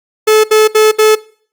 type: tone bursts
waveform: 45% pulse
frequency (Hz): 432.6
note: A4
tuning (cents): -29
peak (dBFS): -5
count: 4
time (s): 0.27-1.154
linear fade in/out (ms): 10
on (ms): 170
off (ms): 68
effects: noise-tail reverb RT60 0.5 s tail -20 dB re dry + Opus 48 kbps